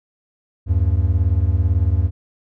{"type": "beating tone pair", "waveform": "triangle", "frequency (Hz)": [77.78, 95.78], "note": ["D#2", "G2"], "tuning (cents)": [0, -40], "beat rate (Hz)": 18, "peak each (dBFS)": -15, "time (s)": [0.66, 2.11], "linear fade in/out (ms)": 50, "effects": []}